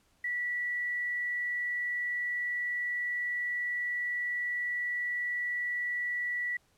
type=tone with quantisation; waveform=sine; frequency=1950 Hz; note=B6; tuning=23 cents flat; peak=-30 dBFS; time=0.24-6.57 s; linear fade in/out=5 ms; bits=10; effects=pink hiss -69 dBFS RMS until 6.77 s + low-pass 12000 Hz 12 dB/octave